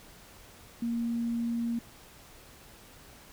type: tone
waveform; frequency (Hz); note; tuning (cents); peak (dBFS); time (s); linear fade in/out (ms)
sine; 233.7; A#3; +5; -28; 0.82-1.79; 5
effects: pink hiss -53 dBFS RMS until 3.32 s